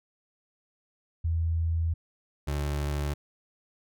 sine / 30% pulse tone pair in turn, 82.41 / 72.6 Hz, E2 / D2, 0 / -19 cents, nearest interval major second, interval 219 cents, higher first, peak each -24 / -25 dBFS, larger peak first, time 1.24-1.94 / 2.47-3.14 s, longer first, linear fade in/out 10 ms, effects none

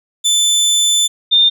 25% pulse / sine tone pair in turn, 3520 / 3615 Hz, A7 / A7, 0 / +46 cents, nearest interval unison, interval 46 cents, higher second, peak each -7 dBFS, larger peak neither, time 0.24-1.08 / 1.31-1.5 s, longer first, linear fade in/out 20 ms, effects none

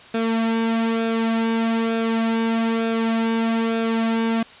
sawtooth tone with flanger, 226.9 Hz, A#3, 47 cents flat, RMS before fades -21 dBFS, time 0.14-4.43 s, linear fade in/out 5 ms, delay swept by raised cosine 0.98 to 2.88 ms, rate 1.1 Hz, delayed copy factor -0.6, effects white hiss -44 dBFS RMS until 4.6 s + resampled to 8000 Hz

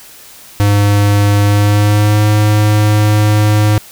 square tone with pitch glide, 102.1 to 105.58 Hz, G#2 to G#2, -29 to +29 cents, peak -8 dBFS, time 0.6-3.78 s, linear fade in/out 0 ms, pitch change +58 cents, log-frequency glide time 1.44-2.25 s, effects white hiss -37 dBFS RMS until 3.91 s

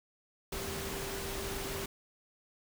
sine tone in noise, 392 Hz, G4, in tune, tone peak -42 dBFS, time 0.52-1.86 s, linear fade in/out 5 ms, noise pink, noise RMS -39 dBFS, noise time 0.52-1.86 s, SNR -6 dB, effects none

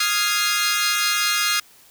15% pulse chord, F minor seventh, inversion third, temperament equal, 1244.5 / 1396.9 / 1661.2 / 2093 Hz, Eb6 / F6 / Ab6 / C7, 0 / 0 / 0 / 0 cents, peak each -18 dBFS, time 0-1.6 s, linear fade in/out 5 ms, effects white hiss -51 dBFS RMS until 1.9 s

